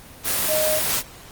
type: tone in noise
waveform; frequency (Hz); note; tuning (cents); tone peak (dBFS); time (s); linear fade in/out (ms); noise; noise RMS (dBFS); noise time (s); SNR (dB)
sine; 618; D#5; -12; -20; 0.47-0.81; 50; white; -22; 0.23-1.03; -1
effects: pink hiss -43 dBFS RMS until 1.31 s + Opus 24 kbps